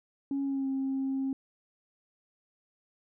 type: tone with pitch glide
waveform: sine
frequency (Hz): 276.7 to 268.4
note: C#4 to C4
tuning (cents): -3 to +44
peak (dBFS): -27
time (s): 0.31-1.33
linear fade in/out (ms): 2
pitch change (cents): -53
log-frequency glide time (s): 0.43-0.67
effects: tanh soft clip ceiling -25 dBFS